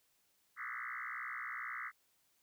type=tone with frequency modulation; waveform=sine; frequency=1628 Hz; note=G#6; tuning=35 cents flat; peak=-40 dBFS; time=0.56-1.92 s; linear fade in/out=50 ms; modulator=61.2 Hz; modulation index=7.3; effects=white hiss -75 dBFS RMS until 2.42 s